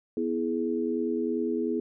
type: chord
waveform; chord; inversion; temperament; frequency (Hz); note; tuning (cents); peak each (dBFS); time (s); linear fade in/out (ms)
sine; E major; second; equal with one note detuned; 246.9 / 329.6 / 419.6; B3 / E4 / G#4; 0 / 0 / +18; -30; 0.17-1.8; 2
effects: none